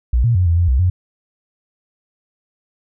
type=tone with pitch steps; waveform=sine; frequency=60.3 / 118 / 90.8 / 84.2 / 86.9 / 64 / 90.5 Hz; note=B1 / A#2 / F#2 / E2 / F2 / C2 / F#2; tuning=-41 / +22 / -32 / +37 / -8 / -38 / -38 cents; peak=-11 dBFS; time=0.13-0.9 s; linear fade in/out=5 ms; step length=110 ms; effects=none